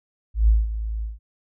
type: tone with ADSR envelope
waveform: sine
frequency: 54.4 Hz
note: A1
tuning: 19 cents flat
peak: -11 dBFS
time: 0.34-1.19 s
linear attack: 140 ms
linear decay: 190 ms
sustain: -13 dB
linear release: 160 ms
effects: none